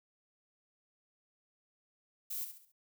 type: noise with echo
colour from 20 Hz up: violet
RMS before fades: -39 dBFS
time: 2.3-2.45 s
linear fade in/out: 10 ms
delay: 68 ms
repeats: 4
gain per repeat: -8 dB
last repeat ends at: 2.722 s
effects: none